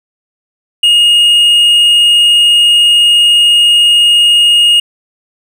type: tone with hard clipping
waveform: sine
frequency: 2859 Hz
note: F7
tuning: 40 cents sharp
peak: -5 dBFS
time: 0.83-4.8 s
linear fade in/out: 5 ms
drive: 3 dB
effects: none